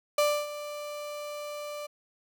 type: tone with ADSR envelope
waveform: 35% pulse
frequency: 590 Hz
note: D5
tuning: 8 cents sharp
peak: -19 dBFS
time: 0.18-1.87 s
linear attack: 4 ms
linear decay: 280 ms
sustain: -15 dB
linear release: 13 ms
effects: none